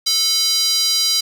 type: tone with high-pass filter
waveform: square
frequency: 440 Hz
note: A4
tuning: in tune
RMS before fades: -17 dBFS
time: 0.06-1.21 s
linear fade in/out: 10 ms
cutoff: 4500 Hz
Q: 5.1
effects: none